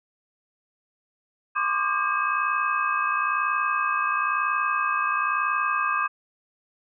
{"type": "tone cluster", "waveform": "sine", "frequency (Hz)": [1041, 1141, 1202, 1608, 2560], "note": ["C6", "C#6", "D6", "G6", "D#7"], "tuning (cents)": [-9, 50, 40, 44, 49], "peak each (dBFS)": [-31, -29, -25, -28, -31], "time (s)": [1.55, 6.08], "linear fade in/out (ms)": 20, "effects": []}